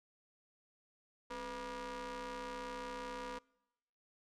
sawtooth ring-modulated tone, 233.1 Hz, A#3, in tune, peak -35 dBFS, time 1.3-3.39 s, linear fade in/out 10 ms, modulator 732 Hz, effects noise-tail reverb RT60 1.0 s tail -26 dB re dry + low-pass 7000 Hz 12 dB/octave

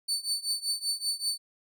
30% pulse tone with tremolo, 4513 Hz, C#8, 30 cents sharp, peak -22 dBFS, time 0.08-1.38 s, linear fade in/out 10 ms, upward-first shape triangle, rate 5.2 Hz, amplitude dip 95%, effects none

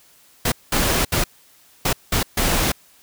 pink noise bursts at uneven times, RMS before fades -19 dBFS, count 6, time 0.45-0.52 / 0.72-1.05 / 1.12-1.24 / 1.85-1.93 / 2.12-2.23 / 2.37-2.72 s, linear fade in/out 5 ms, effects white hiss -53 dBFS RMS until 3.02 s

